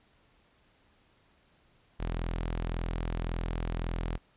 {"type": "tone", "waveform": "sawtooth", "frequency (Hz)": 41.83, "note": "E1", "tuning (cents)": 26, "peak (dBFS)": -27, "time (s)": [1.99, 4.18], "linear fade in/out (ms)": 20, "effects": ["pink hiss -66 dBFS RMS until 4.36 s", "resampled to 8000 Hz"]}